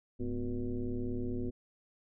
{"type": "tone with frequency modulation", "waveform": "sine", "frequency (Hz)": 133.5, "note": "C3", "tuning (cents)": 35, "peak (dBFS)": -32, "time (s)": [0.19, 1.51], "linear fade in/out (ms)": 20, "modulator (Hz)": 116, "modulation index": 2.2, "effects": []}